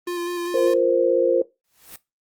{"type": "tone with vibrato", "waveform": "square", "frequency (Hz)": 349.2, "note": "F4", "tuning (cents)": 0, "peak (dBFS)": -25, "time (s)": [0.07, 0.74], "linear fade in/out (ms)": 5, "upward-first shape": "square", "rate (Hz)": 5, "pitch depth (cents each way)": 15}
{"type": "chord", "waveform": "sine", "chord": "F suspended fourth", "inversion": "none", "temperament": "equal", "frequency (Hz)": [349.2, 466.2, 523.3], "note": ["F4", "Bb4", "C5"], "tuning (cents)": [0, 0, 0], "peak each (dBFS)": [-21, -20, -19], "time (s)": [0.54, 1.42], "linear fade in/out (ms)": 5}
{"type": "noise with exponential growth", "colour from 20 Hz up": "white", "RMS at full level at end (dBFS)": -36, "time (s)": [1.64, 1.96], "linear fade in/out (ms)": 2, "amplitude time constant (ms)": 68}
{"effects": ["noise-tail reverb RT60 0.2 s tail -18 dB re dry", "Opus 32 kbps"]}